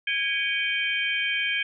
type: tone cluster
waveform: sine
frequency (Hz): 1647 / 2267 / 2471 / 3137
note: G#6 / C#7 / D#7 / G7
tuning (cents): -15 / +38 / -13 / +1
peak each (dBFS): -29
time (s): 0.07-1.63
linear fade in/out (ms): 5
effects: none